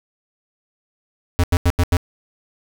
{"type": "tone bursts", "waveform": "square", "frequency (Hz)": 87.5, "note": "F2", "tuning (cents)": 4, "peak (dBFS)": -13, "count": 5, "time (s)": [1.39, 1.968], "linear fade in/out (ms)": 0, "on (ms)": 46, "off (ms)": 87, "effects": []}